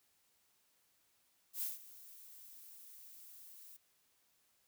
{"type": "noise with ADSR envelope", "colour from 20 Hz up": "violet", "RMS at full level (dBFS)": -38, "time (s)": [1.53, 3.77], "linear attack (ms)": 91, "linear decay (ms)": 160, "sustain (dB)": -18, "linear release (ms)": 10, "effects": ["white hiss -75 dBFS RMS until 4.67 s"]}